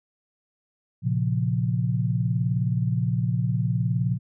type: chord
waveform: sine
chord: Bb minor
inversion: none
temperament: equal with one note detuned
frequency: 116.54 / 135.9 / 174.61 Hz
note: Bb2 / Db3 / F3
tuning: 0 / -34 / 0 cents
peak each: -24 / -26 / -27 dBFS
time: 1.02-4.19 s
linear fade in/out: 50 ms
effects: none